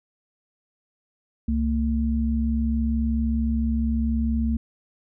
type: tone pair together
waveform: sine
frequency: 67.4 / 226.7 Hz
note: C#2 / A#3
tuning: -48 / -48 cents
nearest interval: octave + major sixth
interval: 2100 cents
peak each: -23 / -23 dBFS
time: 1.48-4.57 s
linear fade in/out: 5 ms
effects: none